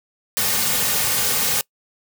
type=noise with comb filter; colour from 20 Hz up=white; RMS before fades=-20 dBFS; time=0.37-1.61 s; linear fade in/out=0 ms; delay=3 ms; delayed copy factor=-0.7; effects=noise-tail reverb RT60 0.1 s tail -24 dB re dry